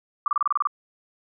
sine tone bursts, 1174.7 Hz, D6, in tune, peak -18 dBFS, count 9, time 0.26-0.672 s, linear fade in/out 2 ms, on 20 ms, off 29 ms, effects none

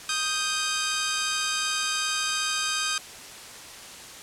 10% pulse tone pair together, 1244.5 / 1571.3 Hz, D#6 / G6, 0 / +4 cents, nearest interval major third, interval 404 cents, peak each -19 dBFS, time 0.09-2.98 s, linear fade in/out 2 ms, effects white hiss -42 dBFS RMS until 4.22 s + low-pass 9000 Hz 12 dB/octave

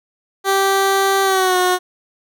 15% pulse tone with pitch glide, 390 to 363.9 Hz, G4 to F#4, -9 to -29 cents, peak -7 dBFS, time 0.44-1.79 s, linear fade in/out 50 ms, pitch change -120 cents, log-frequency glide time 1.23-1.57 s, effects none

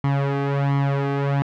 sawtooth tone with flanger, 139.7 Hz, C#3, 14 cents sharp, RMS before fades -21 dBFS, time 0.04-1.42 s, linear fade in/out 0 ms, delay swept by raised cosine 0.95 to 2.55 ms, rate 1.4 Hz, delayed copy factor +0.8, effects low-pass 2000 Hz 12 dB/octave

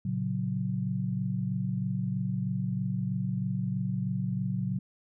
sine chord, F# major, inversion first, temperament just, 115.62 / 138.75 / 185 Hz, A#2 / C#3 / F#3, -14 / +2 / 0 cents, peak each -33 / -33 / -31 dBFS, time 0.05-4.79 s, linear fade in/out 5 ms, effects none

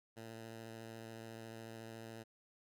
10% pulse tone with vibrato, 113.2 Hz, A2, 50 cents sharp, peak -40 dBFS, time 0.16-2.24 s, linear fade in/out 20 ms, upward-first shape sine, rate 14 Hz, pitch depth 16 cents each way, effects none

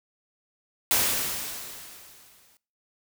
white noise with exponential decay, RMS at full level -21 dBFS, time 0.91-2.57 s, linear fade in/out 0 ms, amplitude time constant 360 ms, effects noise-tail reverb RT60 0.4 s tail -22 dB re dry

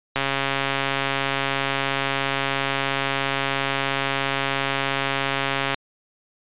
click train, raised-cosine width 0.3 ms, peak -6 dBFS, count 766, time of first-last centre 0.16-5.744 s, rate 137 Hz, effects resampled to 8000 Hz

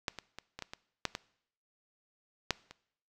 clicks, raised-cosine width 0.2 ms, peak -14 / -23 / -25 / -24 / -21 / -24 / -12 / -18 / -10 / -29 dBFS, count 10, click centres 0.082 / 0.187 / 0.386 / 0.59 / 0.623 / 0.735 / 1.053 / 1.151 / 2.507 / 2.71 s, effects noise-tail reverb RT60 0.7 s tail -21 dB re dry

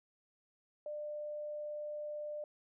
sine tone, 597 Hz, D5, 28 cents sharp, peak -39 dBFS, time 0.86-2.44 s, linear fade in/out 2 ms, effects none

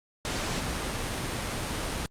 pink noise, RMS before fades -31 dBFS, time 0.25-2.06 s, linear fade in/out 0 ms, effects low-pass 9000 Hz 12 dB/octave + Opus 48 kbps

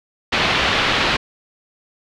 white low-pass noise, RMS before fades -18 dBFS, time 0.32-1.17 s, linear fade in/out 10 ms, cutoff 3600 Hz, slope 24 dB/octave, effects none

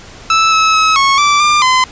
sawtooth tone with pitch steps, 1313 / 1297 / 1286 / 1099 / 1166 / 1194 / 1025 Hz, E6 / E6 / E6 / C#6 / D6 / D6 / C6, -7 / -28 / -43 / -15 / -13 / +28 / -36 cents, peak -4 dBFS, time 0.3-1.84 s, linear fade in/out 2 ms, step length 220 ms, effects pink hiss -35 dBFS RMS until 1.91 s + resampled to 16000 Hz

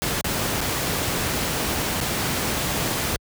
pink noise with dropouts, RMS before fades -24 dBFS, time 0.02-3.16 s, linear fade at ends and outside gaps 0 ms, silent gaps 0.211-0.244 / 0.607-0.613 / 2.004-2.011 s, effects high-pass 60 Hz 12 dB/octave

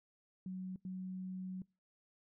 sine tone bursts at uneven times, 186 Hz, F#3, 9 cents sharp, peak -40 dBFS, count 2, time 0.46-0.76 / 0.85-1.62 s, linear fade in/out 2 ms, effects noise-tail reverb RT60 0.3 s tail -25 dB re dry

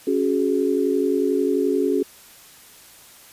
sine chord, C# suspended fourth, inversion none, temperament equal with one note detuned, 277.2 / 370 / 421.3 Hz, C#4 / F#4 / G#4, 0 / 0 / +25 cents, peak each -22 dBFS, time 0.07-2.03 s, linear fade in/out 5 ms, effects white hiss -47 dBFS RMS until 3.32 s + resampled to 32000 Hz

